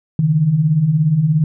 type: beating tone pair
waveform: sine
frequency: 140 / 157 Hz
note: C#3 / D#3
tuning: +18 / +16 cents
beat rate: 17 Hz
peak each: -19 / -12 dBFS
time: 0.19-1.44 s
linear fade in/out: 2 ms
effects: none